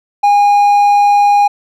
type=tone; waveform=triangle; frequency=817 Hz; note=G#5; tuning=29 cents flat; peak=-4 dBFS; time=0.23-1.48 s; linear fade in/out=10 ms; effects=none